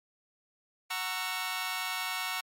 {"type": "chord", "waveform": "15% pulse", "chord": "F# dominant seventh", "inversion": "none", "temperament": "just", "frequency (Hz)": [740, 925, 1110, 1332], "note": ["F#5", "A#5", "C#6", "E6"], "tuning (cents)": [0, -14, 2, 18], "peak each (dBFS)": -32, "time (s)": [0.9, 2.41], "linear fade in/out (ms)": 10, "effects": ["MP3 64 kbps"]}